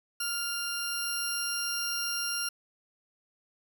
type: tone pair together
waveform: 20% pulse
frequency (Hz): 1396.9 / 5588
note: F6 / F8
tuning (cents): 0 / 0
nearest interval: 2 octaves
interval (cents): 2400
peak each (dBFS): -28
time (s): 0.2-2.49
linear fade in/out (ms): 5
effects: 10-bit